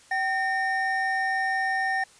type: tone pair together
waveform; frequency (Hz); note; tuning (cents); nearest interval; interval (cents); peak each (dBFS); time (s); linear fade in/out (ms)
triangle; 767.7 / 1826; G5 / A#6; -36 / -36; octave + minor third; 1500; -25 / -24; 0.11-2.04; 5
effects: white hiss -54 dBFS RMS until 2.19 s + resampled to 22050 Hz